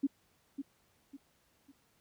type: tone with echo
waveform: sine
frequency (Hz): 277.2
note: C#4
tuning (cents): 0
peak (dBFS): -26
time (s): 0.03-0.07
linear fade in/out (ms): 10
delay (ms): 550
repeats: 3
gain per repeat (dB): -9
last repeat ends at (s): 1.72
effects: pink hiss -71 dBFS RMS until 2 s + high-pass 60 Hz 12 dB/octave